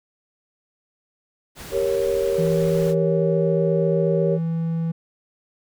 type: noise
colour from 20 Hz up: pink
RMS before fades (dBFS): -37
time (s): 1.55-2.95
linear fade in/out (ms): 50
type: chord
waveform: sine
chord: G diminished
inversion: none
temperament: equal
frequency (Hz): 392 / 466.2 / 554.4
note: G4 / Bb4 / Db5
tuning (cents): 0 / 0 / 0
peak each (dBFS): -23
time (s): 1.71-4.39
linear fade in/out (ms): 50
type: tone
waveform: triangle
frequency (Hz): 164.81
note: E3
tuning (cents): 0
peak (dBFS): -19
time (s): 2.38-4.92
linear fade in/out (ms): 10
effects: none